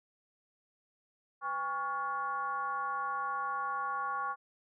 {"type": "tone with frequency modulation", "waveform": "sine", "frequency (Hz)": 1114, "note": "C#6", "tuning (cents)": 8, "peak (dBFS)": -32, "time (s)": [1.41, 4.36], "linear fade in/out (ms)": 50, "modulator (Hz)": 305, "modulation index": 0.94, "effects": []}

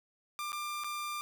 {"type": "tone with dropouts", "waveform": "sawtooth", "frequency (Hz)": 1192, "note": "D6", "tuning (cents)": 25, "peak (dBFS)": -32, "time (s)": [0.39, 1.21], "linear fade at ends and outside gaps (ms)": 0, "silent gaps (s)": [[0.52, 0.529], [0.837, 0.844]], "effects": ["12-bit"]}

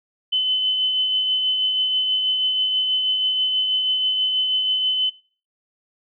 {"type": "tone with tremolo", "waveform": "sine", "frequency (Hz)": 3034, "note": "F#7", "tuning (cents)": 43, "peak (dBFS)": -16, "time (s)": [0.32, 5.1], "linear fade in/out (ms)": 10, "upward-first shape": "triangle", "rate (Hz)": 6.2, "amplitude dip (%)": 35, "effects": ["noise-tail reverb RT60 0.4 s tail -19 dB re dry"]}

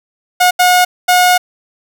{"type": "tone bursts at uneven times", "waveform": "sawtooth", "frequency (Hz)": 723, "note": "F#5", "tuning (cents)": -40, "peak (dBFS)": -3, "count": 3, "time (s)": [[0.4, 0.51], [0.59, 0.85], [1.08, 1.38]], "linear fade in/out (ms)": 10, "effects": []}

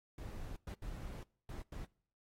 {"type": "noise bursts at uneven times", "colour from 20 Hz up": "brown", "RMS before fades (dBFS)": -45, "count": 5, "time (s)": [[0.18, 0.56], [0.67, 0.74], [0.82, 1.23], [1.49, 1.62], [1.72, 1.85]], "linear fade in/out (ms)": 2, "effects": ["noise-tail reverb RT60 0.6 s tail -24 dB re dry", "AAC 48 kbps"]}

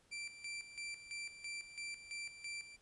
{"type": "tone with tremolo", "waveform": "sawtooth", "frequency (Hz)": 2349, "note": "D7", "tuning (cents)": 0, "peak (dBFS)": -39, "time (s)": [0.11, 2.77], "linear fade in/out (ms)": 20, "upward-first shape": "square", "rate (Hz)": 3, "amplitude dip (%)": 70, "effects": ["pink hiss -71 dBFS RMS until 2.81 s", "resampled to 24000 Hz"]}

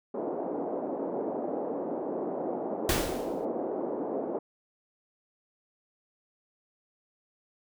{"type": "band-pass noise", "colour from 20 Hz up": "pink", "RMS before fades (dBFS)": -33, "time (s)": [0.14, 4.39], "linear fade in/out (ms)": 5, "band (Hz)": [270, 710], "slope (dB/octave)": 24}
{"type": "noise with exponential decay", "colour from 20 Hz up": "pink", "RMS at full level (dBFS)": -24, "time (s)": [2.89, 3.45], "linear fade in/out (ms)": 2, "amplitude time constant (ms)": 120}
{"effects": []}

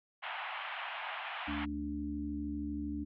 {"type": "band-pass noise", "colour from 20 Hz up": "pink", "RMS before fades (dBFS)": -41, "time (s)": [0.22, 1.66], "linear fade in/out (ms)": 20, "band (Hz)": [700, 3200], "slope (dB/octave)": 48}
{"type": "harmonic tone", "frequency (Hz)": 73, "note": "D2", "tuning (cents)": -10, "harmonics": [1, 3, 4], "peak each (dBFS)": [-42, -42, -37], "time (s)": [1.47, 3.05], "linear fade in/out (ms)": 20}
{"effects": []}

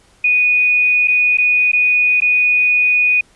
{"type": "tone with dropouts", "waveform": "sine", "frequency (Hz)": 2474, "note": "D#7", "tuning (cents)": -10, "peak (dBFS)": -10, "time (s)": [0.24, 3.21], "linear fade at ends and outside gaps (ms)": 5, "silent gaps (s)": [[1.075, 1.081], [1.373, 1.383], [1.718, 1.731], [2.204, 2.219]], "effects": ["pink hiss -52 dBFS RMS until 3.35 s", "resampled to 24000 Hz"]}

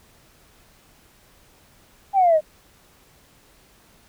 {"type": "exponential sweep", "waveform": "sine", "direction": "down", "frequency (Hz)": [810, 599], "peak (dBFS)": -12, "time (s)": [2.13, 2.41], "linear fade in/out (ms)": 50, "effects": ["tanh soft clip ceiling -8 dBFS", "pink hiss -55 dBFS RMS until 4.08 s"]}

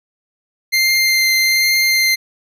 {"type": "tone with vibrato", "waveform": "25% pulse", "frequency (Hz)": 2093, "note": "C7", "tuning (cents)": 0, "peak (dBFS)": -8, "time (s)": [0.72, 2.16], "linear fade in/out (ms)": 20, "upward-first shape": "triangle", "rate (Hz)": 1.2, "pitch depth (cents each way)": 11, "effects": []}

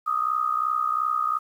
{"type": "tone with amplitude modulation", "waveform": "sine", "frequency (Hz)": 1244.5, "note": "D#6", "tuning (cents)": 0, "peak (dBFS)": -18, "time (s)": [0.06, 1.39], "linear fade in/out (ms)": 20, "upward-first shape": "sine", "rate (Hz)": 62.8, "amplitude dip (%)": 80, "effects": ["9-bit"]}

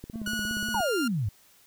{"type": "click train", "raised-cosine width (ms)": 3, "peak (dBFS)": -26, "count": 14, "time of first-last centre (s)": [0.04, 0.805], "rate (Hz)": 17}
{"type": "tone with vibrato", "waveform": "triangle", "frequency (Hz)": 216, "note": "A3", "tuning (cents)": -32, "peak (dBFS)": -32, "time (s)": [0.13, 0.81], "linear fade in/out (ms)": 10, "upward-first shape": "sine", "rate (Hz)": 5.8, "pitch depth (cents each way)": 87}
{"type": "tone with pitch glide", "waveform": "sawtooth", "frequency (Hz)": [1461, 1399.1], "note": ["F#6", "F6"], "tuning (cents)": [-22, 3], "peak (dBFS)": -26, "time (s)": [0.26, 1.08], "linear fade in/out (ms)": 5, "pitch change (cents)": -75, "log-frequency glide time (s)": [0.71, 0.9]}
{"type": "exponential sweep", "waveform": "sine", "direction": "down", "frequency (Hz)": [987.8, 92.2], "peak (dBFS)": -25, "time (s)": [0.74, 1.29], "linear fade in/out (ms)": 5}
{"effects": ["white hiss -59 dBFS RMS until 1.66 s"]}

